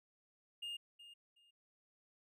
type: tone with echo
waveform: triangle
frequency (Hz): 2830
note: F7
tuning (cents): +22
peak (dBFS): -40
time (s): 0.62-0.77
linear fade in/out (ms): 10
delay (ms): 370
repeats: 2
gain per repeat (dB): -13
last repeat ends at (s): 1.51
effects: none